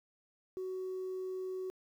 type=tone; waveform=sine; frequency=373.3 Hz; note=F#4; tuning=15 cents sharp; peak=-35 dBFS; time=0.57-1.7 s; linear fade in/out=0 ms; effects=tanh soft clip ceiling -34 dBFS + 11-bit